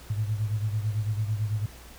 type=beating tone pair; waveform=sine; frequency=105.4 / 114.4 Hz; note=G#2 / A#2; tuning=+26 / -32 cents; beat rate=9 Hz; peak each=-26 / -32 dBFS; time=0.1-1.66 s; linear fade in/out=5 ms; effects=added 60 Hz sine -48 dBFS peak until 1.98 s + pink hiss -49 dBFS RMS until 1.98 s